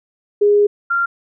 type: tone pair in turn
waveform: sine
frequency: 411.9 / 1385.5 Hz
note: G#4 / F6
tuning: -14 / -14 cents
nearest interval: octave + major sixth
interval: 2100 cents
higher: second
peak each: -9 / -14 dBFS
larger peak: first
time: 0.41-0.67 / 0.9-1.06 s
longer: first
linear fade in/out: 10 ms
effects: none